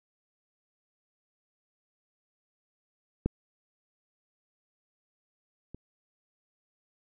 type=clicks; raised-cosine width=3 ms; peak=-13 / -29 dBFS; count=2; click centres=3.26 / 5.746 s; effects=none